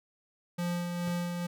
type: tone with tremolo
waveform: square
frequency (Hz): 174.61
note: F3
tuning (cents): 0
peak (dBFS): -30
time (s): 0.58-1.47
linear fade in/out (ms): 10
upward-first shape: sine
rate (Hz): 2.3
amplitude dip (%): 35
type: tone with exponential decay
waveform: square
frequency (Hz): 126.9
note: B2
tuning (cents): +47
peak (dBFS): -40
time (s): 1.07-1.19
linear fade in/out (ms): 5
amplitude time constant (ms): 24
effects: none